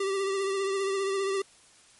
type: tone with vibrato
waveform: square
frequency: 390.7 Hz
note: G4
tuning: 6 cents flat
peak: -27 dBFS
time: 0-1.42 s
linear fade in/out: 5 ms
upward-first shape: triangle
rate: 15 Hz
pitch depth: 40 cents each way
effects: white hiss -57 dBFS RMS until 1.99 s + MP3 48 kbps